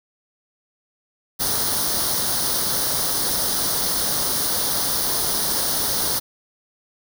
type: noise with comb filter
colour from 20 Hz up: white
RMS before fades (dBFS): -22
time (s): 1.39-6.2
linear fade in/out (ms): 20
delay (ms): 0.2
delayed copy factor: +0.75
effects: none